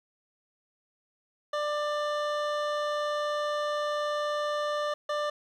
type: tone pair in turn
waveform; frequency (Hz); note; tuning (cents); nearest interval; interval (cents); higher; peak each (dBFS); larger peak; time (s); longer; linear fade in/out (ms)
25% pulse; 593 / 593; D5 / D5; +17 / +17; unison; 0; neither; -24; neither; 1.53-4.94 / 5.09-5.3; first; 5
effects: low-pass 4000 Hz 12 dB/octave + 10-bit